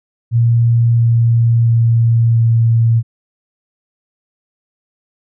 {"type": "tone with pitch steps", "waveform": "sine", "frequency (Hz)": [117.2, 116.46, 115.72, 114.99], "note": ["A#2", "A#2", "A#2", "A#2"], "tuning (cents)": [10, -1, -12, -23], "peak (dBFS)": -8, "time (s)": [0.31, 3.03], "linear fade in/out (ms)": 50, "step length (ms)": 680, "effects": []}